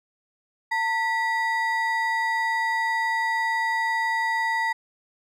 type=ring-modulated tone; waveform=triangle; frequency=1428 Hz; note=F6; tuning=38 cents sharp; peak=-17 dBFS; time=0.71-4.73 s; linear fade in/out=10 ms; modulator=525 Hz; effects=none